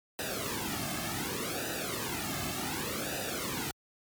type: noise with flanger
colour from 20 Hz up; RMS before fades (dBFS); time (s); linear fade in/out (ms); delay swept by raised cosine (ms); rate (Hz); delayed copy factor
pink; -35; 0.19-3.71; 0; 0.91 to 2.11; 0.67; -0.85
effects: high-pass 60 Hz 12 dB/octave + MP3 96 kbps